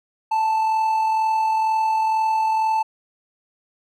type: tone with amplitude modulation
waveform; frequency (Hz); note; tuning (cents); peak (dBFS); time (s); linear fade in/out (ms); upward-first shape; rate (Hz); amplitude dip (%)
triangle; 880; A5; 0; -14; 0.31-2.83; 10; sine; 42.1; 30
effects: none